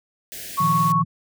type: band-stop noise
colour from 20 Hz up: white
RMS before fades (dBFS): -35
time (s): 0.32-0.92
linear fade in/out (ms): 0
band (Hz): 720 to 1500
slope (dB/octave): 96
type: tone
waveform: sine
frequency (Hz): 1108.7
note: C#6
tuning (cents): 0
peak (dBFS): -17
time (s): 0.57-1.03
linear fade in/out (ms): 20
type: chord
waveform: sine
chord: Bb suspended fourth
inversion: none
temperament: equal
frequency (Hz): 116.54 / 155.56 / 174.61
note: Bb2 / Eb3 / F3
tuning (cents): 0 / 0 / 0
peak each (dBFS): -30 / -24 / -24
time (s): 0.6-1.05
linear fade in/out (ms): 10
effects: none